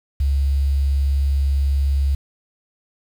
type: tone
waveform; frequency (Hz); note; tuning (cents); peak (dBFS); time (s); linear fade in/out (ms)
sine; 69.3; C#2; 0; -15; 0.2-2.15; 5
effects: 7-bit